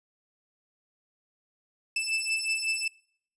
sawtooth beating tone pair, 2637 / 2642.4 Hz, E7 / E7, 0 / +4 cents, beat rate 5.4 Hz, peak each -27 / -27 dBFS, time 1.96-2.88 s, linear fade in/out 5 ms, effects noise-tail reverb RT60 0.6 s tail -24 dB re dry + resampled to 24000 Hz

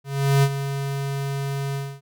square tone with ADSR envelope, 138.59 Hz, C#3, in tune, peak -14 dBFS, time 0.04-2.01 s, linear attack 390 ms, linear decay 55 ms, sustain -11 dB, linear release 260 ms, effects none

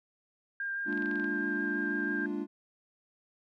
sine tone with vibrato, 1599 Hz, G6, 34 cents sharp, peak -32 dBFS, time 0.6-2.26 s, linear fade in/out 2 ms, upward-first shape sine, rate 6.1 Hz, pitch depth 13 cents each way
triangle chord, Bb dominant seventh, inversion third, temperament equal, 207.7 / 233.1 / 293.7 / 349.2 Hz, Ab3 / Bb3 / D4 / F4, 0 / 0 / 0 / 0 cents, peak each -36 / -39 / -33 / -36 dBFS, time 0.85-2.47 s, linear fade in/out 50 ms
clicks, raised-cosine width 0.3 ms, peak -32 dBFS, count 8, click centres 0.927 / 0.976 / 1.023 / 1.059 / 1.113 / 1.157 / 1.198 / 1.243 s
effects none

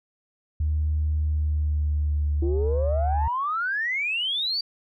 sine tone with pitch glide, 76.4 to 73.12 Hz, D#2 to D2, -31 to -7 cents, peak -20 dBFS, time 0.6-3.28 s, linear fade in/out 5 ms, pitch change -76 cents, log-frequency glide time 1.2-2.69 s
sine exponential sweep, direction up, 329.6 to 4709 Hz, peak -23 dBFS, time 2.42-4.61 s, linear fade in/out 5 ms
effects tanh soft clip ceiling -16 dBFS

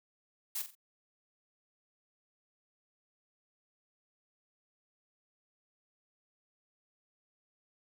blue noise with echo, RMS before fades -36 dBFS, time 0.55-0.62 s, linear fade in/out 5 ms, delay 44 ms, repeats 3, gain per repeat -9 dB, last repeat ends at 0.752 s, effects none

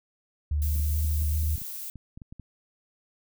sine tone with pitch glide, 74.2 to 76.33 Hz, D2 to D#2, +18 to -33 cents, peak -23 dBFS, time 0.51-1.56 s, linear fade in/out 5 ms, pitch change +49 cents, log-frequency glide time 0.65-1.09 s
violet noise, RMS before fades -37 dBFS, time 0.62-1.9 s, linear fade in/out 0 ms
clicks, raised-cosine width 5 ms, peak -30 dBFS, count 12, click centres 0.76 / 0.797 / 1.047 / 1.22 / 1.432 / 1.58 / 1.618 / 1.957 / 2.175 / 2.218 / 2.325 / 2.397 s
effects none

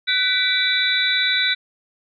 sine tone cluster, 1502 / 1978 / 2311 / 3553 / 3916 Hz, F#6 / B6 / D7 / A7 / B7, +26 / +2 / -28 / +16 / -15 cents, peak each -23 / -26 / -25 / -24 / -20 dBFS, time 0.07-1.55 s, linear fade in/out 20 ms, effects none

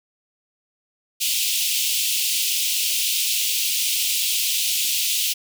pink high-pass noise, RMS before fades -22 dBFS, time 1.2-5.34 s, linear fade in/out 20 ms, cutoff 2600 Hz, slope 48 dB/octave, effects none

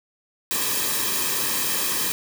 white noise with comb filter, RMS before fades -24 dBFS, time 0.51-2.12 s, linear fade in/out 0 ms, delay 1.4 ms, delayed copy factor -0.7, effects none

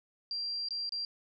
sine tone with dropouts, 4738 Hz, D8, 14 cents sharp, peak -33 dBFS, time 0.31-1.05 s, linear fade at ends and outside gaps 1 ms, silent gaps 0.686-0.707 / 0.893-0.922 s, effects none

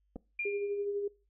clicks, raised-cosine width 2 ms, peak -30 dBFS, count 2, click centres 0.159 / 0.163 s
sine tone with exponential decay, 2400 Hz, D7, 37 cents sharp, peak -30 dBFS, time 0.39-0.85 s, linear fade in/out 5 ms, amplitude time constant 100 ms
sine tone with tremolo, 405.6 Hz, G#4, 41 cents flat, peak -30 dBFS, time 0.45-1.08 s, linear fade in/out 5 ms, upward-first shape sine, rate 12 Hz, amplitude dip 40%
effects noise-tail reverb RT60 0.3 s tail -22 dB re dry + added 50 Hz sine -70 dBFS peak until 1.29 s

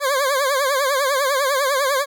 20% pulse tone with vibrato, 548 Hz, C#5, 20 cents flat, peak -12 dBFS, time 0-2.06 s, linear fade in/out 50 ms, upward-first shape triangle, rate 10 Hz, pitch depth 130 cents each way, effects none

